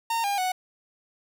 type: tone with pitch steps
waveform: 45% pulse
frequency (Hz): 918 / 806 / 740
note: A#5 / G5 / F#5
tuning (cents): -27 / +48 / 0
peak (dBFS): -24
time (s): 0.1-0.52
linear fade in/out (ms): 5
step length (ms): 140
effects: 10-bit